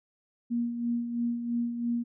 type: tone with tremolo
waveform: sine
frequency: 236.9 Hz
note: A#3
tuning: 28 cents sharp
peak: -25 dBFS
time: 0.5-2.04 s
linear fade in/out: 20 ms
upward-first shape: sine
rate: 3 Hz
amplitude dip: 55%
effects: none